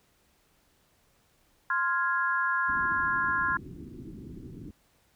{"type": "chord", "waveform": "sine", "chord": "F minor", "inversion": "second", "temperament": "equal", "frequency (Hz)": [1046.5, 1396.9, 1661.2], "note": ["C6", "F6", "Ab6"], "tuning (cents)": [0, 0, 0], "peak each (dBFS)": -29, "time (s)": [1.7, 3.57], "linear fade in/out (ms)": 2}
{"type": "low-pass noise", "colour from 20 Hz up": "white", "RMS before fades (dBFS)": -43, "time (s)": [2.68, 4.71], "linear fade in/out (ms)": 0, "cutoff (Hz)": 350, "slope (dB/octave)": 48}
{"effects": ["pink hiss -67 dBFS RMS until 5.15 s"]}